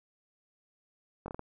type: slowing click train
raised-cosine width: 1 ms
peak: -25 dBFS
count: 5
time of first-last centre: 1.26-1.394 s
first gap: 21 ms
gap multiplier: 1.32
effects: none